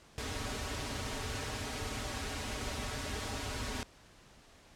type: noise with comb filter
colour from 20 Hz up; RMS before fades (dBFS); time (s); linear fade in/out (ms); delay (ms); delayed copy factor
pink; -38; 0.18-3.83; 0; 5.8; -0.8
effects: pink hiss -59 dBFS RMS until 4.75 s + low-pass 8000 Hz 12 dB/octave